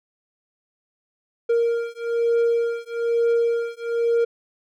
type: beating tone pair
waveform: triangle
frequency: 466.2 / 467.3 Hz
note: A#4 / A#4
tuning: 0 / +4 cents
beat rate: 1.1 Hz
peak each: -20 dBFS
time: 1.49-4.25 s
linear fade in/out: 10 ms
effects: none